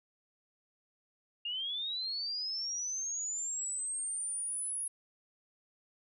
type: linear sweep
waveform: sine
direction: up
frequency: 2794 to 10550 Hz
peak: -34 dBFS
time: 1.45-4.88 s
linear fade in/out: 5 ms
effects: none